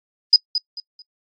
sine tone with echo, 4978 Hz, D#8, in tune, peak -6 dBFS, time 0.33-0.36 s, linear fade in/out 2 ms, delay 220 ms, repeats 3, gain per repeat -11 dB, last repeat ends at 1.02 s, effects noise-tail reverb RT60 0.1 s tail -25 dB re dry + AAC 32 kbps

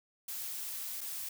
blue noise with dropouts, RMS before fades -40 dBFS, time 0.28-1.29 s, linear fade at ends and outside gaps 5 ms, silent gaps 1.008-1.012 s, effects none

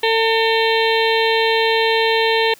harmonic tone, 450 Hz, A4, 39 cents sharp, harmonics 1 / 2 / 4 / 5 / 6 / 7 / 8 / 9, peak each -17 / -20 / -23 / -24 / -25 / -25 / -26 / -27 dBFS, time 0.03-2.54 s, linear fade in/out 5 ms, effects white hiss -47 dBFS RMS until 2.59 s

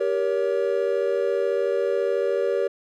triangle chord, G diminished, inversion none, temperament just, 392 / 470.4 / 564.5 Hz, G4 / Bb4 / Db5, 0 / +16 / +31 cents, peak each -23 dBFS, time 0-2.68 s, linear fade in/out 10 ms, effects none

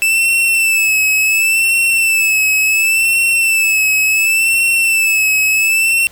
45% pulse tone with vibrato, 2637 Hz, E7, in tune, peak -10 dBFS, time 0.02-6.07 s, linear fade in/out 0 ms, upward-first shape sine, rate 0.7 Hz, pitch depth 50 cents each way, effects pink hiss -43 dBFS RMS until 6.11 s

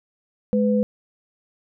sine tone pair together, 210.2 / 500 Hz, G#3 / B4, +21 / +21 cents, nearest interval octave + minor third, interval 1500 cents, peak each -18 / -21 dBFS, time 0.53-0.83 s, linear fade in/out 0 ms, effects none

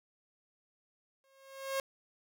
sawtooth tone with exponential growth, 540 Hz, C#5, 45 cents flat, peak -26 dBFS, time 1.24-1.8 s, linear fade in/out 1 ms, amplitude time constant 120 ms, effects none

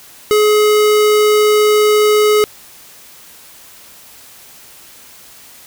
square tone, 422.8 Hz, G#4, 31 cents sharp, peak -9 dBFS, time 0.31-2.44 s, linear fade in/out 0 ms, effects white hiss -40 dBFS RMS until 5.66 s

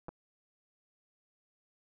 clicks, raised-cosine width 1 ms, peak -29 dBFS, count 2, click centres 0.084 / 0.09 s, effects none

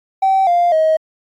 triangle tone with pitch steps, 770 / 698 / 632.7 Hz, G5 / F5 / D#5, -31 / -1 / +29 cents, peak -7 dBFS, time 0.22-0.97 s, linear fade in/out 10 ms, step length 250 ms, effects tanh soft clip ceiling -7 dBFS + AAC 64 kbps

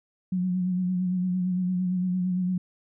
sine tone with vibrato, 182.2 Hz, F#3, 26 cents flat, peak -23 dBFS, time 0.32-2.58 s, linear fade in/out 5 ms, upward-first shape sine, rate 8.8 Hz, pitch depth 36 cents each way, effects none

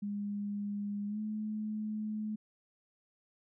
sine tone with pitch glide, 204.1 to 214.1 Hz, G#3 to A3, -30 to -47 cents, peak -34 dBFS, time 0.02-2.36 s, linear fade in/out 10 ms, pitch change +83 cents, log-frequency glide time 1.07-1.19 s, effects none

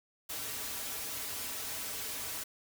white noise with comb filter, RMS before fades -39 dBFS, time 0.29-2.44 s, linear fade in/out 10 ms, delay 5.6 ms, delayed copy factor -0.8, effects none

